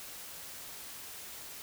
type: silence
effects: white hiss -46 dBFS RMS until 1.62 s